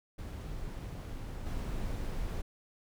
brown noise with level steps, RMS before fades -40 / -36 dBFS, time 0.18-2.42 s, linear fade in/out 10 ms, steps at 1.45 s, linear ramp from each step 20 ms, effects none

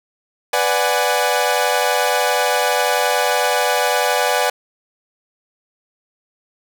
sawtooth chord, G# half-diminished seventh, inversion first, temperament equal with one note detuned, 495.9 / 587.3 / 740 / 830.6 Hz, B4 / D5 / F#5 / G#5, +7 / 0 / 0 / 0 cents, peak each -17 dBFS, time 0.53-4.5 s, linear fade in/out 5 ms, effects none

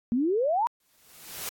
sine exponential sweep, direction up, 225.4 to 988 Hz, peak -22 dBFS, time 0.12-0.67 s, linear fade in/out 0 ms
white noise with exponential growth, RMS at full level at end -32 dBFS, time 0.8-1.49 s, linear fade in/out 2 ms, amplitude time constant 150 ms
effects AAC 64 kbps

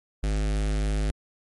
square tone with notch filter, 51.7 Hz, G#1, 7 cents flat, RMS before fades -25 dBFS, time 0.23-1.11 s, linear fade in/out 5 ms, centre 1000 Hz, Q 2, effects MP3 48 kbps

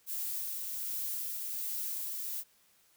violet noise with tremolo, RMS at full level -36 dBFS, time 0.06-2.44 s, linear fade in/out 50 ms, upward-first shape sine, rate 1.3 Hz, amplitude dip 25%, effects white hiss -67 dBFS RMS until 2.96 s

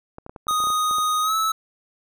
clicks, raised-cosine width 1 ms, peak -23 dBFS, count 12, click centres 0.184 / 0.264 / 0.295 / 0.362 / 0.469 / 0.51 / 0.603 / 0.639 / 0.671 / 0.703 / 0.911 / 0.984 s
square tone with pitch glide, 1244.5 to 1304.1 Hz, D#6 to E6, 0 to -19 cents, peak -20 dBFS, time 0.48-1.52 s, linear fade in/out 5 ms, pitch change +81 cents, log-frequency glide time 1.22-1.34 s
effects none

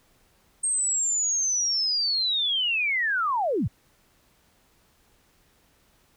sine linear sweep, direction down, 8520 to 69 Hz, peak -22 dBFS, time 0.63-3.68 s, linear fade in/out 10 ms, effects pink hiss -63 dBFS RMS until 6.16 s

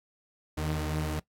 sawtooth tone pair together, 78.38 / 153.1 Hz, D#2 / D#3, +13 / -28 cents, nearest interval octave, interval 1159 cents, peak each -28 dBFS, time 0.57-1.2 s, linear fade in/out 10 ms, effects noise-tail reverb RT60 0.1 s tail -20 dB re dry + AAC 64 kbps

